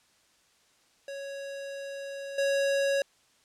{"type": "tone with level steps", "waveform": "square", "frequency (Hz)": 554.4, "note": "C#5", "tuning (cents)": 0, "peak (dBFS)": [-37, -25], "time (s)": [1.08, 3.02], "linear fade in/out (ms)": 2, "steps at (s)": 2.38, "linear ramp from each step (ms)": 5, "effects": ["white hiss -65 dBFS RMS until 3.44 s", "low-pass 8000 Hz 12 dB/octave"]}